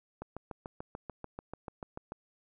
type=click train; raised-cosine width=1 ms; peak=-26 dBFS; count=14; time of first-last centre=0.22-2.121 s; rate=6.84 Hz; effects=none